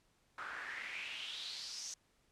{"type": "noise with band-pass filter sweep", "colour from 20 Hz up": "pink", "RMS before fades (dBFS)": -45, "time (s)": [0.38, 1.94], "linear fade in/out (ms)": 2, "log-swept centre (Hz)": [1300, 6300], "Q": 4.9, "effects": ["pink hiss -74 dBFS RMS until 2.31 s", "low-pass 10000 Hz 12 dB/octave"]}